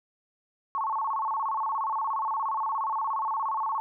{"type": "tone with vibrato", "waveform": "sine", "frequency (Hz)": 986, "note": "B5", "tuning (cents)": -3, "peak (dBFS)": -26, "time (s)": [0.75, 3.8], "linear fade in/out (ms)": 0, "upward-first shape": "square", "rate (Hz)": 17, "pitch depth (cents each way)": 190, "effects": []}